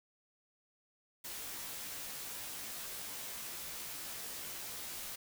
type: noise with comb filter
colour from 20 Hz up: white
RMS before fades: -44 dBFS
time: 1.24-5.16 s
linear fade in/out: 10 ms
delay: 16 ms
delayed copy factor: -0.95
effects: none